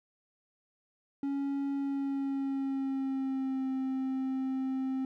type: tone with pitch glide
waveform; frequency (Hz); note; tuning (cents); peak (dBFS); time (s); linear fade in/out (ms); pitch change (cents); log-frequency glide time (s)
triangle; 278.3 to 263.6; C#4 to C4; +7 to +13; -28; 1.23-5.05; 2; -94; 1.74-3.69
effects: none